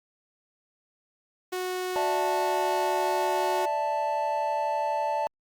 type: tone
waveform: sawtooth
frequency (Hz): 366.9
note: F#4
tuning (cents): -15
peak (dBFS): -25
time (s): 1.52-3.66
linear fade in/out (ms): 10
type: chord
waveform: triangle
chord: D suspended second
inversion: none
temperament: equal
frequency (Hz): 587.3 / 659.3 / 880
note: D5 / E5 / A5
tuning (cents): 0 / 0 / 0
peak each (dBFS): -29 / -31 / -25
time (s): 1.96-5.27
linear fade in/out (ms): 0
effects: Opus 48 kbps